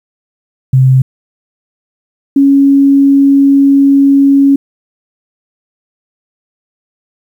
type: tone pair in turn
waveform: sine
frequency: 130.81 / 277.2 Hz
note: C3 / C#4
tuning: 0 / 0 cents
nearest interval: octave + minor second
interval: 1300 cents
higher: second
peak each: -3 dBFS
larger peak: neither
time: 0.73-1.02 / 2.36-4.56 s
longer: second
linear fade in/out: 5 ms
effects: 7-bit